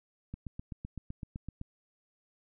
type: click train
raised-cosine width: 5 ms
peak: -27 dBFS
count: 11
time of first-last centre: 0.34-1.614 s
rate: 7.85 Hz
effects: none